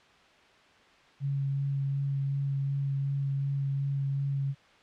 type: tone with vibrato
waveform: sine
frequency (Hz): 138.59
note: C#3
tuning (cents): 0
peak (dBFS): -27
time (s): 1.2-4.55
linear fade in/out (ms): 50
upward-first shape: sine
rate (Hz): 2.7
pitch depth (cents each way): 11
effects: white hiss -58 dBFS RMS until 4.82 s + low-pass 3000 Hz 12 dB/octave